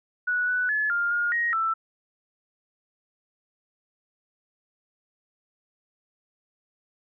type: tone with pitch steps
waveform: sine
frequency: 1471 / 1487 / 1715 / 1403 / 1422 / 1881 / 1328 Hz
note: F#6 / F#6 / A6 / F6 / F6 / A#6 / E6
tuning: -11 / +8 / -45 / +8 / +31 / +15 / +12 cents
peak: -22 dBFS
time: 0.27-1.74 s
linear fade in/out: 10 ms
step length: 210 ms
effects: none